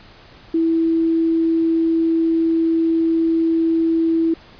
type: tone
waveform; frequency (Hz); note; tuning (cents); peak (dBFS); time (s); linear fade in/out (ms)
sine; 327.9; E4; -9; -14; 0.54-4.34; 5
effects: pink hiss -45 dBFS RMS until 4.59 s + resampled to 11025 Hz